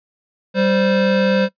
square tone pair together, 194.78 / 520 Hz, G3 / C5, -11 / -11 cents, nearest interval octave + perfect fourth, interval 1700 cents, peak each -17 dBFS, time 0.54-1.49 s, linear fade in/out 50 ms, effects noise-tail reverb RT60 0.1 s tail -21 dB re dry + resampled to 11025 Hz

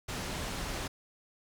pink low-pass noise, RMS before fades -37 dBFS, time 0.08-0.88 s, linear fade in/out 10 ms, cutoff 8400 Hz, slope 12 dB/octave, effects none

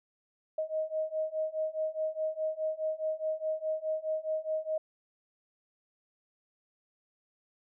sine beating tone pair, 625 / 629.8 Hz, D#5 / D#5, +8 / +21 cents, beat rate 4.8 Hz, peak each -34 / -33 dBFS, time 0.58-4.78 s, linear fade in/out 5 ms, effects none

